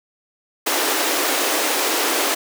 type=high-pass noise; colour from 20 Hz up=pink; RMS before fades=-20 dBFS; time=0.66-2.35 s; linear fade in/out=10 ms; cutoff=290 Hz; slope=48 dB/octave; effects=none